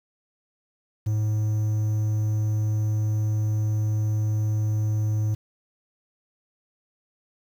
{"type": "tone with quantisation", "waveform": "triangle", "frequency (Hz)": 107.2, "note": "A2", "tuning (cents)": -45, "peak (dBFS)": -19, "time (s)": [1.06, 5.35], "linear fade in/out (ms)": 10, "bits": 8, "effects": []}